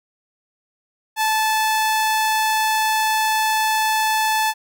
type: tone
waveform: sawtooth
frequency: 872 Hz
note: A5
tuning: 16 cents flat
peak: -13 dBFS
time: 1.16-4.54 s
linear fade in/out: 50 ms
effects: none